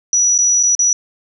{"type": "tone with dropouts", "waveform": "sine", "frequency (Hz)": 5870, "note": "F#8", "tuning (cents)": -15, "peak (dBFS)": -10, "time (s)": [0.13, 0.93], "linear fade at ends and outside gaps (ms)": 1, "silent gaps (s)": [[0.379, 0.387], [0.629, 0.634], [0.751, 0.792]], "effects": []}